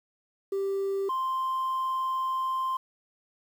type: tone pair in turn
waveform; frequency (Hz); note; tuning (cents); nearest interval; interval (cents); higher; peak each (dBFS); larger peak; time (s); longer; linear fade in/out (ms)
sine; 392 / 1046.5; G4 / C6; 0 / 0; octave + perfect fourth; 1700; second; -24 / -24; neither; 0.52-1.09 / 1.09-2.77; second; 5
effects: tanh soft clip ceiling -25 dBFS + 9-bit